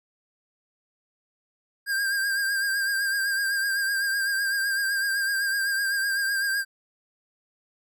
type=tone with vibrato; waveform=square; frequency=1600 Hz; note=G6; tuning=35 cents sharp; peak=-24 dBFS; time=1.86-6.65 s; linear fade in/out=50 ms; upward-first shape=triangle; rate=7.9 Hz; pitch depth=49 cents each way; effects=none